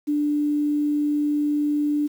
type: tone with quantisation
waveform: sine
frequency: 294.9 Hz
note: D4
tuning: 7 cents sharp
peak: -19 dBFS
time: 0.07-2.08 s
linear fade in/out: 20 ms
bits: 8
effects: none